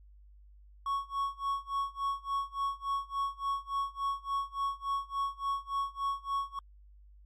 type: tone with tremolo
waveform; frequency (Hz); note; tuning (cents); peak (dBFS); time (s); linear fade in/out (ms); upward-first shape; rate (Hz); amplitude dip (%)
triangle; 1108.7; C#6; 0; -26; 0.86-6.59; 2; sine; 3.5; 95
effects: added 50 Hz sine -53 dBFS peak until 7.25 s + MP3 64 kbps